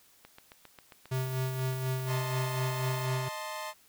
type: click train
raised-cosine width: 0.3 ms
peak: -32 dBFS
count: 14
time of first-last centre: 0.25-1.997 s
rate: 7.44 Hz
type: tone with tremolo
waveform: square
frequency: 130 Hz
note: C3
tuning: 11 cents flat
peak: -29 dBFS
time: 1.11-3.29 s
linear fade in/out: 10 ms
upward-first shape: sine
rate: 4.1 Hz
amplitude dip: 45%
type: noise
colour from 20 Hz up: violet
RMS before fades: -47 dBFS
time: 1.14-3.06 s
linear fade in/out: 5 ms
type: chord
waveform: sawtooth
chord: A diminished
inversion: second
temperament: equal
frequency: 622.3 / 880 / 1046.5 Hz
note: Eb5 / A5 / C6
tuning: 0 / 0 / 0 cents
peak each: -37 dBFS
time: 2.06-3.74 s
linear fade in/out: 50 ms
effects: white hiss -62 dBFS RMS until 3.88 s